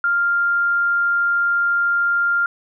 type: tone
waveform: sine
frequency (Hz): 1396.9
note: F6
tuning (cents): 0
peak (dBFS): -15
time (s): 0.04-2.46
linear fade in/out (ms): 2
effects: none